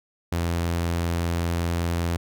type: tone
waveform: sawtooth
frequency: 85.1 Hz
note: F2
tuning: 44 cents flat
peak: -19 dBFS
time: 0.32-2.17 s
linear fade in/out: 5 ms
effects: none